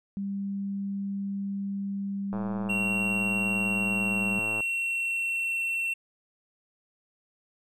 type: tone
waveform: sine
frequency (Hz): 198.1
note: G3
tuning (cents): +18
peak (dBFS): -29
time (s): 0.17-4.39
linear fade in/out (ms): 0
type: click train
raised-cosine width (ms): 1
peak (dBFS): -23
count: 249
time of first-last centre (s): 2.33-4.605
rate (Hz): 109
type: tone with pitch glide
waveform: triangle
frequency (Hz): 2741 to 2708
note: F7 to E7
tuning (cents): -33 to +46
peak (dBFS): -25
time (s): 2.69-5.94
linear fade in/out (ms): 10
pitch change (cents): -21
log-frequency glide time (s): 3.82-5.69
effects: none

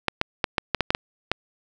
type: clicks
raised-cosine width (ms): 0.3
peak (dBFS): -4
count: 9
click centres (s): 0.083 / 0.214 / 0.442 / 0.582 / 0.747 / 0.807 / 0.905 / 0.949 / 1.316
effects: none

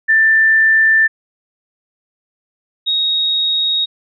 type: tone pair in turn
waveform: sine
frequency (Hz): 1776 / 3763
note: A6 / A#7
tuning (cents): +16 / +16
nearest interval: octave + minor second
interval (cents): 1300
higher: second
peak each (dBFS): -8 / -13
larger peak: first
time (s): 0.08-1.08 / 2.86-3.86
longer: neither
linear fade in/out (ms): 20
effects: none

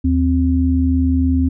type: tone pair together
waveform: sine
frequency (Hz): 78.43 / 261.6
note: D#2 / C4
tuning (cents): +14 / 0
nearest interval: octave + major sixth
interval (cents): 2086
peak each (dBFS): -15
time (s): 0.04-1.49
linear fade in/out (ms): 10
effects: none

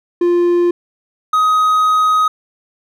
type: tone pair in turn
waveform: triangle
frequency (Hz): 349.2 / 1257.8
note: F4 / D#6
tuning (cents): 0 / +18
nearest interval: octave + minor seventh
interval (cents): 2218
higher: second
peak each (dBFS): -8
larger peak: neither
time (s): 0.21-0.71 / 1.33-2.28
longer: second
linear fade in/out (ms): 5
effects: none

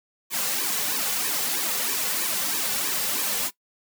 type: noise with flanger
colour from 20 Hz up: white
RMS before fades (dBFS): -26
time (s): 0.3-3.51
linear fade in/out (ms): 50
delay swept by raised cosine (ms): 1.4 to 3.2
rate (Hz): 3.1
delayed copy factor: -1
effects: noise-tail reverb RT60 0.1 s tail -19 dB re dry + high-pass 200 Hz 12 dB/octave

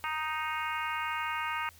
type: harmonic tone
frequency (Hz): 311.1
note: D#4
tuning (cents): 0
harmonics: 3 / 4 / 5 / 6 / 7 / 8 / 9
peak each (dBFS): -36 / -36 / -39 / -43 / -39 / -43 / -43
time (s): 0.04-1.69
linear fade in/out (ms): 0
effects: added 83 Hz sine -58 dBFS peak until 1.79 s + white hiss -58 dBFS RMS until 1.79 s

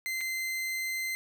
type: tone with dropouts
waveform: 40% pulse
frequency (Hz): 2071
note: C7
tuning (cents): -18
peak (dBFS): -30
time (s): 0.06-1.15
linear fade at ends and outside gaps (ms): 0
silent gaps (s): 0.208-0.212
effects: none

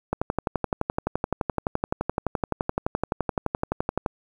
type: click train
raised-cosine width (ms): 1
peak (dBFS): -9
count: 47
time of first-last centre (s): 0.13-4.062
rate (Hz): 11.7
effects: 8-bit

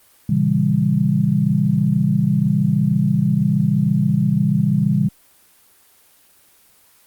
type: chord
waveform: sine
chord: A# diminished seventh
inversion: none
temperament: equal with one note detuned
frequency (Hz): 116.54 / 138.59 / 164.81 / 199.54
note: A#2 / C#3 / E3 / G3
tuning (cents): 0 / 0 / 0 / +31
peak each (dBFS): -24 / -19 / -19 / -18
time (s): 0.29-5.09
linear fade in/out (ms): 5
effects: white hiss -53 dBFS RMS until 7.06 s + Opus 24 kbps

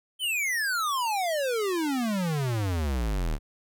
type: exponential sweep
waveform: square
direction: down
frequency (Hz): 3146 to 34.99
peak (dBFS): -26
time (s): 0.19-3.39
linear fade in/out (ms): 50
effects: none

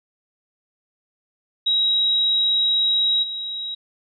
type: tone with level steps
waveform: sine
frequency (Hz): 3834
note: A#7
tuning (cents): +48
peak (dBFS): -16 / -26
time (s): 1.66-3.75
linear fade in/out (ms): 10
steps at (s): 3.22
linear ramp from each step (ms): 20
effects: none

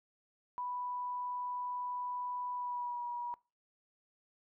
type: tone with pitch glide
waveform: sine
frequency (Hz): 987.8 to 963.6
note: B5 to B5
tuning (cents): 0 to -43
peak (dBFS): -36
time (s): 0.58-3.34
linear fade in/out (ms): 0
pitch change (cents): -43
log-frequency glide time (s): 2.54-3.04
effects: noise-tail reverb RT60 0.3 s tail -22 dB re dry

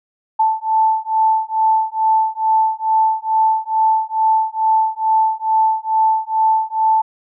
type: beating tone pair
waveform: sine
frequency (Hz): 879 / 881.3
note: A5 / A5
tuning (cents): -2 / +3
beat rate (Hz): 2.3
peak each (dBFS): -16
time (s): 0.39-7.02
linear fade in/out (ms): 10
effects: none

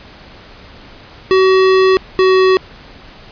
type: tone pair in turn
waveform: square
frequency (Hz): 377.9 / 375.8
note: F#4 / F#4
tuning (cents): +37 / +27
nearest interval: unison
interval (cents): 10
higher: first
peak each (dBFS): -8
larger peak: neither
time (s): 1.31-1.97 / 2.19-2.57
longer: first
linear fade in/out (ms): 0
effects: pink hiss -38 dBFS RMS until 3.31 s + resampled to 11025 Hz

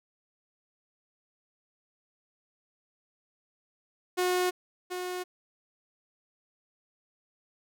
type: tone with echo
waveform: sawtooth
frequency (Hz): 362.5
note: F#4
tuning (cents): -35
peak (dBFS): -21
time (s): 4.17-4.51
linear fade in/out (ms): 20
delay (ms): 730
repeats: 1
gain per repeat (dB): -8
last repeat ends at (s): 5.24
effects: none

